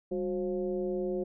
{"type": "tone with frequency modulation", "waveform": "sine", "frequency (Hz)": 365.5, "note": "F#4", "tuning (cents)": -21, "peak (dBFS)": -29, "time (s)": [0.11, 1.24], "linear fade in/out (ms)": 10, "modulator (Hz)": 168, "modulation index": 0.97, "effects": []}